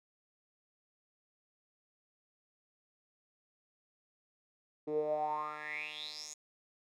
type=tone with band-pass filter sweep; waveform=10% pulse; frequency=151.3 Hz; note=D#3; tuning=48 cents flat; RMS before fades=-38 dBFS; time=4.87-6.34 s; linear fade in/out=10 ms; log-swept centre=370 to 6900 Hz; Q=8.8; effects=none